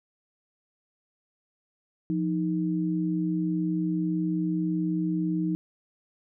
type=tone pair together; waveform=sine; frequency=174.61 / 312.9 Hz; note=F3 / D#4; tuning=0 / +10 cents; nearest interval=minor seventh; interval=1010 cents; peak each=-27 dBFS; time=2.1-5.55 s; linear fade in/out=0 ms; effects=none